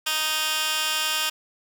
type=tone with high-pass filter; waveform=15% pulse; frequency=311.1 Hz; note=D#4; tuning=in tune; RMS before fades=-25 dBFS; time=0.06-1.3 s; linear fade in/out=10 ms; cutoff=2200 Hz; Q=1.2; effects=none